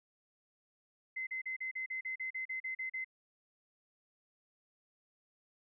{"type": "tone bursts", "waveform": "sine", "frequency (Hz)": 2057, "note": "C7", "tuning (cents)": -30, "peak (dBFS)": -36, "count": 13, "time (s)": [1.16, 3.046], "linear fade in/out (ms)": 10, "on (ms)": 110, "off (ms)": 38, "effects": []}